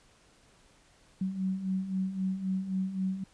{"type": "beating tone pair", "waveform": "sine", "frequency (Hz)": [186.3, 190.1], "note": ["F#3", "F#3"], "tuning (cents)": [12, 47], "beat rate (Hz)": 3.8, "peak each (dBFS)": [-36, -30], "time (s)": [1.21, 3.24], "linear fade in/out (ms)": 5, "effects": ["pink hiss -62 dBFS RMS until 3.33 s", "resampled to 22050 Hz"]}